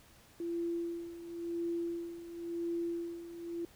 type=tone with tremolo; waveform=sine; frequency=340 Hz; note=F4; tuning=46 cents flat; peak=-32 dBFS; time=0.4-3.65 s; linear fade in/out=2 ms; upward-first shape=sine; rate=0.95 Hz; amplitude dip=75%; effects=pink hiss -61 dBFS RMS until 3.75 s